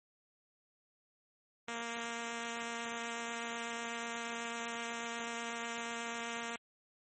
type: tone with vibrato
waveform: 5% pulse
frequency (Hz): 233.1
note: A#3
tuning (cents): 0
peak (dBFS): -27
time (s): 1.68-6.56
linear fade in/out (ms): 2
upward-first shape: triangle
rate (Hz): 8.1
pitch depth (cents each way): 8
effects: MP3 32 kbps